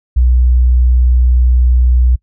sine tone, 61.74 Hz, B1, in tune, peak -6 dBFS, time 0.16-2.16 s, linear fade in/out 10 ms, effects noise-tail reverb RT60 0.1 s tail -24 dB re dry

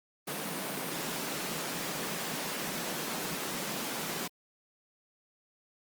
pink high-pass noise, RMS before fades -36 dBFS, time 0.27-4.28 s, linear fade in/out 10 ms, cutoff 150 Hz, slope 48 dB/octave, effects Opus 32 kbps

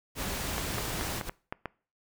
pink noise, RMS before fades -34 dBFS, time 0.15-1.23 s, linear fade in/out 50 ms
clicks, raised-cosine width 0.5 ms, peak -18 dBFS, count 7, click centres 0.581 / 0.783 / 1.011 / 1.212 / 1.295 / 1.525 / 1.657 s
pink noise with exponential growth, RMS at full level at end -36 dBFS, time 1.1-1.29 s, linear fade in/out 0 ms, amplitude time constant 40 ms
effects noise-tail reverb RT60 0.4 s tail -23 dB re dry

